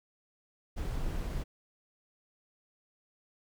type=noise; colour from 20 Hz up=brown; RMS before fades=-34 dBFS; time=0.76-1.44 s; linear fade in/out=20 ms; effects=none